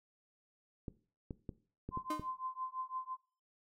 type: clicks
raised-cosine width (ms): 3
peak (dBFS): -28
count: 6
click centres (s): 0.882 / 1.308 / 1.492 / 1.89 / 1.974 / 2.196
type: tone with tremolo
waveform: sine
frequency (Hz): 1035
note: C6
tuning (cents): -19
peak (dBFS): -35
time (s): 1.91-3.17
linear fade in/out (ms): 50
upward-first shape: triangle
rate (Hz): 5.9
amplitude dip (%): 100
type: tone with exponential decay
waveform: 35% pulse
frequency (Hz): 306.6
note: D#4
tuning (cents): -25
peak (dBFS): -33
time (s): 2.1-2.31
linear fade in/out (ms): 5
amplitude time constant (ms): 45
effects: noise-tail reverb RT60 0.4 s tail -18 dB re dry + MP3 64 kbps